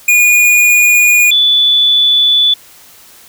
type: tone pair in turn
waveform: square / sine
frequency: 2444 / 3467 Hz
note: D#7 / A7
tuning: -32 / -26 cents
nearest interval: tritone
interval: 606 cents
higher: second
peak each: -6 dBFS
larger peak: neither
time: 0.08-1.31 / 1.31-2.54 s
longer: neither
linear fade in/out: 5 ms
effects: white hiss -40 dBFS RMS until 3.28 s